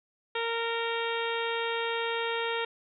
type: harmonic tone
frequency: 461.8 Hz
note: A#4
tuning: 16 cents flat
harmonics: 1 / 2 / 3 / 4 / 5 / 6 / 7 / 8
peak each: -32 / -35 / -37 / -38 / -39 / -40 / -40 / -41 dBFS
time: 0.35-2.65 s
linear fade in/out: 5 ms
effects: none

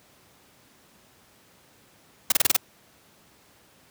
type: noise bursts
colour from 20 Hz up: white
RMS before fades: -18 dBFS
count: 6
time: 2.3-2.566 s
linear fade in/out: 5 ms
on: 21 ms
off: 28 ms
effects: pink hiss -57 dBFS RMS until 3.9 s + high-pass 100 Hz 12 dB/octave

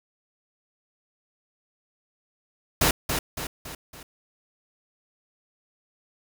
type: noise with echo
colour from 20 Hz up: pink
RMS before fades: -20 dBFS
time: 2.81-2.91 s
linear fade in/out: 5 ms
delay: 280 ms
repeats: 4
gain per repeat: -6 dB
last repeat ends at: 4.03 s
effects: none

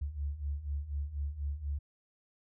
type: beating tone pair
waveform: sine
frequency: 69.3 / 73.4 Hz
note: C#2 / D2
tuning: 0 / 0 cents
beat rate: 4.1 Hz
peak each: -39 / -35 dBFS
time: 0.01-1.79 s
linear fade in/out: 10 ms
effects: none

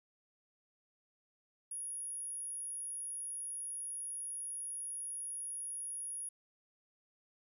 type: tone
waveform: sine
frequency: 10430 Hz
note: E9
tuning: 19 cents flat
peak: -38 dBFS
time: 1.71-6.29 s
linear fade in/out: 5 ms
effects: tanh soft clip ceiling -36 dBFS + 12-bit

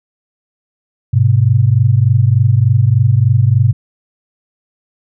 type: tone pair together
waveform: sine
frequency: 103.83 / 127.2 Hz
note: G#2 / C3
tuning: 0 / -48 cents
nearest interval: major third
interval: 352 cents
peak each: -10 dBFS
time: 1.13-3.73 s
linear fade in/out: 10 ms
effects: none

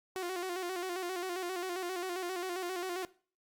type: tone with vibrato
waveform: sawtooth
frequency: 362.6 Hz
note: F#4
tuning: 35 cents flat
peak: -31 dBFS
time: 0.16-3.05 s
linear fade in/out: 0 ms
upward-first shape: square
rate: 7.5 Hz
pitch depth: 59 cents each way
effects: noise-tail reverb RT60 0.4 s tail -19 dB re dry + Opus 48 kbps

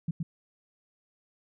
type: tone with echo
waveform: sine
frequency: 164.2 Hz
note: E3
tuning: 6 cents flat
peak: -26 dBFS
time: 0.08-0.11 s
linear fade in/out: 5 ms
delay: 120 ms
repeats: 1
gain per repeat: -2 dB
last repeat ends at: 0.23 s
effects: none

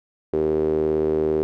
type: tone with band-pass filter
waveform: sawtooth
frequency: 77.78 Hz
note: D#2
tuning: in tune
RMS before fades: -21 dBFS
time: 0.33-1.43 s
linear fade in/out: 0 ms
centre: 400 Hz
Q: 6.6
effects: none

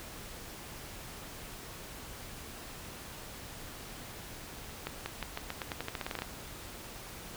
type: accelerating click train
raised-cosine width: 0.3 ms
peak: -19 dBFS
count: 16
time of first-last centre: 4.87-6.221 s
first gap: 190 ms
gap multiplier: 0.88
effects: pink hiss -46 dBFS RMS until 7.36 s

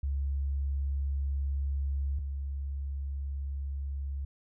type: tone pair in turn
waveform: sine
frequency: 69.3 / 69.3 Hz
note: C#2 / C#2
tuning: 0 / 0 cents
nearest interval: unison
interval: 0 cents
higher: neither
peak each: -28 / -32 dBFS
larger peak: first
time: 0.03-2.19 / 2.19-4.25 s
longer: first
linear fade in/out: 5 ms
effects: none

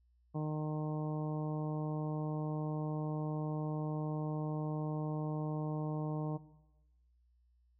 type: harmonic tone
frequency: 153.1 Hz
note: D#3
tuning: 28 cents flat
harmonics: 1 / 2 / 3 / 4 / 5 / 6 / 7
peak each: -35 / -41 / -45 / -47 / -49 / -51 / -52 dBFS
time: 0.34-6.38 s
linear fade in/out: 20 ms
effects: noise-tail reverb RT60 1.0 s tail -17 dB re dry + added 60 Hz sine -67 dBFS peak until 7.79 s

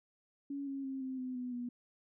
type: tone with pitch steps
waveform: sine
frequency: 280.4 / 273.8 / 267.4 / 261.2 / 255.1 / 249.1 / 243.3 Hz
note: C#4 / C#4 / C4 / C4 / C4 / B3 / B3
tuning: +20 / -21 / +38 / -3 / -44 / +15 / -26 cents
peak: -37 dBFS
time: 0.5-1.69 s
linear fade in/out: 5 ms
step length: 170 ms
effects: none

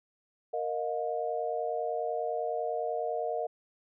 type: chord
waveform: sine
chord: Bb suspended fourth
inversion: none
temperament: equal with one note detuned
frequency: 466.2 / 622.3 / 712.3 Hz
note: Bb4 / Eb5 / F5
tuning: 0 / 0 / +34 cents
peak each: -34 dBFS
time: 0.53-3.47 s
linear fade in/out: 10 ms
effects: none

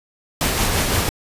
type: noise with tremolo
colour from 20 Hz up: pink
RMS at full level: -18 dBFS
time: 0.41-1.09 s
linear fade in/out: 0 ms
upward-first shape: sine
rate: 5.9 Hz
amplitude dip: 30%
effects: resampled to 32000 Hz

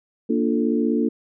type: chord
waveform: sine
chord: Bb major seventh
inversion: none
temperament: equal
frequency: 233.1 / 293.7 / 349.2 / 440 Hz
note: Bb3 / D4 / F4 / A4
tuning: 0 / 0 / 0 / 0 cents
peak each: -21 / -23 / -26 / -26 dBFS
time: 0.29-1.09 s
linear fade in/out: 10 ms
effects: none

